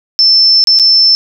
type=tone with dropouts; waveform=sine; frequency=5310 Hz; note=E8; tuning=12 cents sharp; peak=-4 dBFS; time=0.19-1.15 s; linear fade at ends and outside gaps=0 ms; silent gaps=0.64-0.672 / 0.789-0.797 s; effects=none